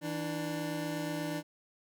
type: tone pair together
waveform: 25% pulse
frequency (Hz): 162.25 / 296.2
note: E3 / D4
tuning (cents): -27 / +15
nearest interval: minor seventh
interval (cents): 1042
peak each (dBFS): -34 / -32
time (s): 0.01-1.43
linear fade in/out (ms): 50
effects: none